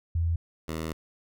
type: tone pair in turn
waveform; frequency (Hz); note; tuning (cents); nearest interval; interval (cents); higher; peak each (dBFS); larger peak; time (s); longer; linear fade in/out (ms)
sine / 10% pulse; 83.6 / 80.09; E2 / E2; +25 / -49; minor second; 74; first; -23; neither; 0.15-0.36 / 0.68-0.93; second; 5
effects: none